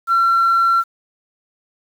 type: tone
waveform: sine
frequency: 1359 Hz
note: F6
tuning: 48 cents flat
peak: -10 dBFS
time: 0.07-0.84 s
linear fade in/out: 50 ms
effects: tanh soft clip ceiling -9 dBFS + 7-bit